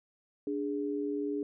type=tone pair together; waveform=sine; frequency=291.8 / 412.7 Hz; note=D4 / G#4; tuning=-11 / -11 cents; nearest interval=tritone; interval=600 cents; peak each=-33 / -34 dBFS; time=0.47-1.43 s; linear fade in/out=2 ms; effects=none